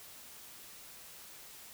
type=silence; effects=white hiss -52 dBFS RMS until 1.73 s